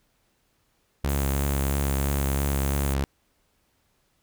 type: tone with vibrato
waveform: sawtooth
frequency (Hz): 69.3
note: C#2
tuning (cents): 0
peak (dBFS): -19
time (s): 1.04-3.04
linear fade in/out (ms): 0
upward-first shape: sine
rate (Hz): 3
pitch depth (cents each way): 28
type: high-pass noise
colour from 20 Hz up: white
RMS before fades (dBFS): -37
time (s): 1.09-2.94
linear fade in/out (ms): 0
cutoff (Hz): 6200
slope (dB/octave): 96
effects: pink hiss -69 dBFS RMS until 4.22 s